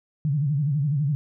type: tone with vibrato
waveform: sine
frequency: 144.6 Hz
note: D3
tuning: 27 cents flat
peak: -20 dBFS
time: 0.25-1.15 s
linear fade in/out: 0 ms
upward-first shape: sine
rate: 12 Hz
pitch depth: 140 cents each way
effects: none